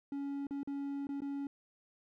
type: tone with dropouts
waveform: triangle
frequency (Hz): 280.3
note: C#4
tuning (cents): +19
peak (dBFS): -34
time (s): 0.12-1.47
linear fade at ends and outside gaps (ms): 2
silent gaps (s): 0.469-0.508 / 0.632-0.674 / 1.07-1.09 / 1.205-1.219
effects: none